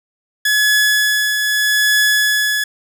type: tone with tremolo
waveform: sawtooth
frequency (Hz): 1700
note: G#6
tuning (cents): +40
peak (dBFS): -7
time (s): 0.45-2.64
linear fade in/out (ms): 5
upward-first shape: triangle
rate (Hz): 0.81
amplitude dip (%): 45
effects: none